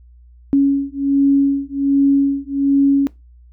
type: beating tone pair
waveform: sine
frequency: 277.2 / 278.5 Hz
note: C#4 / C#4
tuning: 0 / +8 cents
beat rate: 1.3 Hz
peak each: -15 dBFS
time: 0.53-3.07 s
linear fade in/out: 0 ms
effects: noise-tail reverb RT60 0.2 s tail -20 dB re dry + added 60 Hz sine -42 dBFS peak until 3.52 s